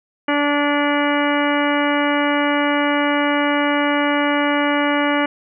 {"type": "harmonic tone", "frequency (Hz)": 290, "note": "D4", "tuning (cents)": -22, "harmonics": [1, 2, 3, 4, 5, 6, 7, 8, 10], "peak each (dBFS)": [-19, -22, -24, -25, -26, -27, -27, -28, -29], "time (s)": [0.28, 5.26], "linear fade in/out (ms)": 5, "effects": []}